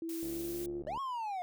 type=tone with pitch glide; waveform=sine; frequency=329.6 to 348.6 Hz; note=E4 to F4; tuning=0 to -3 cents; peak=-36 dBFS; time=0.02-0.82 s; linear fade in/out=2 ms; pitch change=+97 cents; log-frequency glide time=0.22-0.61 s
type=noise; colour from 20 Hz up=blue; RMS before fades=-46 dBFS; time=0.09-0.66 s; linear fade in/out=2 ms
type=click train; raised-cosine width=2 ms; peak=-36 dBFS; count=55; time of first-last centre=0.23-0.975 s; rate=72.5 Hz
type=linear two-way sweep; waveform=triangle; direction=up then down; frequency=560 to 1108.7 to 704 Hz; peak=-33 dBFS; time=0.87-1.42 s; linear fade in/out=0 ms; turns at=1 s
effects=none